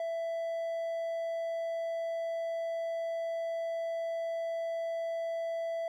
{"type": "tone", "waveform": "triangle", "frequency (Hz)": 664, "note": "E5", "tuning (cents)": 12, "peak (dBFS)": -30, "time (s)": [0, 5.88], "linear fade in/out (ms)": 2, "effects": []}